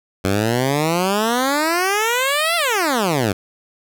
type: exponential two-way sweep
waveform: 10% pulse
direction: up then down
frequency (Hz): 92.5 to 698.5 to 92.5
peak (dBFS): -8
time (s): 0.24-3.33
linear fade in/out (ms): 10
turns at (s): 2.56
effects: none